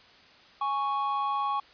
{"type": "tone pair together", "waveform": "triangle", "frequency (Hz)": [829.3, 1108.7], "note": ["G#5", "C#6"], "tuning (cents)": [-3, 0], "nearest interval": "perfect fourth", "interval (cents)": 503, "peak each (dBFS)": [-29, -26], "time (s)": [0.61, 1.6], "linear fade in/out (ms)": 5, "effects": ["white hiss -55 dBFS RMS until 1.73 s", "resampled to 11025 Hz"]}